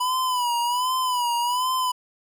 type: tone with vibrato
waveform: square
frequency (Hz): 987.8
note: B5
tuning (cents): 0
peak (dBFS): -22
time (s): 0-1.92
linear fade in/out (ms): 10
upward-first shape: sine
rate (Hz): 1.3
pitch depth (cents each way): 74
effects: none